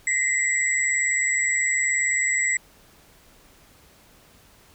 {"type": "tone cluster", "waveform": "sine", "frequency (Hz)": [1919, 2058, 7770], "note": ["A#6", "C7", "B8"], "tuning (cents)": [50, -29, -29], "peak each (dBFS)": [-27, -23, -24], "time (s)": [0.07, 2.57], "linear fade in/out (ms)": 2, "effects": ["pink hiss -54 dBFS RMS until 4.74 s"]}